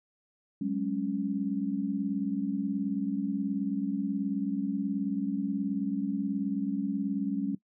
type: chord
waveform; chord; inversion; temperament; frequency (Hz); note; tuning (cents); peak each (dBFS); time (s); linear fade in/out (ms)
sine; F# suspended second; none; equal with one note detuned; 189.1 / 207.7 / 277.2; F#3 / G#3 / C#4; +38 / 0 / 0; -34 / -32 / -31; 0.61-7.55; 5
effects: noise-tail reverb RT60 0.1 s tail -19 dB re dry